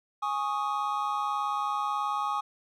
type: chord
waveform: triangle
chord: Ab suspended fourth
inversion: none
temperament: just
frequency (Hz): 830.6 / 1107.5 / 1245.9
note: Ab5 / Db6 / Eb6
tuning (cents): 0 / -2 / +2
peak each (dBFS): -30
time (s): 0.22-2.41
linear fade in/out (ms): 10
effects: none